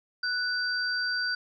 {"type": "tone pair together", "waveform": "sine", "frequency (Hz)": [1480, 4699], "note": ["F#6", "D8"], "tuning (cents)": [0, 0], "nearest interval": "octave + minor sixth", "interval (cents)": 2000, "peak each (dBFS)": [-28, -31], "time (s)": [0.23, 1.35], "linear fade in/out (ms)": 5, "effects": []}